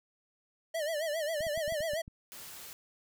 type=tone with vibrato; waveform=square; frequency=622.3 Hz; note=D#5; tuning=in tune; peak=-32 dBFS; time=0.74-2.02 s; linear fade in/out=10 ms; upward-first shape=sine; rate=7.4 Hz; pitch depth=120 cents each way
type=clicks; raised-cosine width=5 ms; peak=-34 dBFS; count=8; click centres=1.407 / 1.468 / 1.576 / 1.679 / 1.723 / 1.806 / 1.935 / 2.079 s
type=noise; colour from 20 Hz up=white; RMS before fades=-47 dBFS; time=2.32-2.73 s; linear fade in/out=0 ms
effects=none